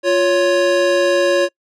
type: tone pair together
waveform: square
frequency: 351.1 / 557.3 Hz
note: F4 / C#5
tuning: +9 / +9 cents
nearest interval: minor sixth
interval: 800 cents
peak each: -18 / -14 dBFS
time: 0.03-1.49 s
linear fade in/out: 50 ms
effects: noise-tail reverb RT60 0.1 s tail -25 dB re dry + low-pass 6000 Hz 12 dB/octave